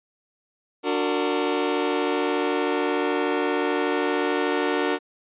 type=chord; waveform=sawtooth; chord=D augmented; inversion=none; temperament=just; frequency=293.7 / 367.1 / 458.9 Hz; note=D4 / F#4 / A#4; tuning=0 / -14 / -27 cents; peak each=-22 dBFS; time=0.83-4.99 s; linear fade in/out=50 ms; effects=resampled to 8000 Hz